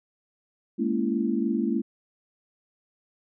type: chord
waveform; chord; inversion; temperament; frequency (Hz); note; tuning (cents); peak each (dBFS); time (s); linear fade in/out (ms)
sine; A# half-diminished seventh; third; just; 209.8 / 233.1 / 279.7 / 335.6; G#3 / A#3 / C#4 / E4; +18 / 0 / +16 / +31; -28 / -27 / -30 / -29; 0.78-1.82; 20
effects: none